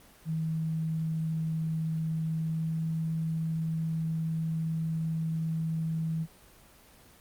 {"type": "tone with pitch glide", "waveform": "sine", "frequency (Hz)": [160, 161.21], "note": ["D#3", "E3"], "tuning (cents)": [49, -38], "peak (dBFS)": -28, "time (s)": [0.25, 6.27], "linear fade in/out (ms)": 50, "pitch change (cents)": 13, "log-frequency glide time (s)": [2.29, 2.84], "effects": ["pink hiss -56 dBFS RMS until 7.2 s", "Opus 24 kbps"]}